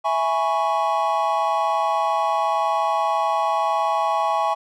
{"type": "chord", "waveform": "triangle", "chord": "C# minor seventh", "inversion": "first", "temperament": "equal", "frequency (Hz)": [659.3, 830.6, 987.8, 1108.7], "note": ["E5", "G#5", "B5", "C#6"], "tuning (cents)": [0, 0, 0, 0], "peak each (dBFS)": [-23, -20, -26, -22], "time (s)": [0.04, 4.55], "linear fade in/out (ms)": 20, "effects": []}